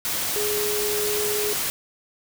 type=tone in noise; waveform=sine; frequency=417.8 Hz; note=G#4; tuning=10 cents sharp; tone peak=-25 dBFS; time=0.36-1.53 s; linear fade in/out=0 ms; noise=white; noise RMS=-26 dBFS; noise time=0.05-1.7 s; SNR=-2 dB; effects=none